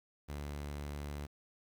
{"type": "tone", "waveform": "sawtooth", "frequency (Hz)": 72.6, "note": "D2", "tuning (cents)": -19, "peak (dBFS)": -36, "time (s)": [0.28, 1.27], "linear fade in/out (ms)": 20, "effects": ["11-bit"]}